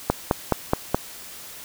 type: click train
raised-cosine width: 1 ms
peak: -3 dBFS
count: 5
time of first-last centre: 0.1-0.946 s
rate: 4.73 Hz
effects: white hiss -40 dBFS RMS until 1.64 s